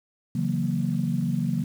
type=chord; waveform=sine; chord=F# dominant seventh; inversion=second; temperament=equal; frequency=138.59 / 164.81 / 185 / 233.1 Hz; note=C#3 / E3 / F#3 / A#3; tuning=0 / 0 / 0 / 0 cents; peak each=-28 dBFS; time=0.35-1.64 s; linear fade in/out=5 ms; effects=tanh soft clip ceiling -12 dBFS + 8-bit